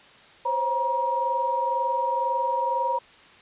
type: tone cluster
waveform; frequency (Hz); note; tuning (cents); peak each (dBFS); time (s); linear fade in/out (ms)
sine; 518 / 540 / 951; C5 / C#5 / A#5; -17 / -45 / +34; -31 / -31 / -23; 0.45-2.99; 10
effects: white hiss -51 dBFS RMS until 3.41 s + resampled to 8000 Hz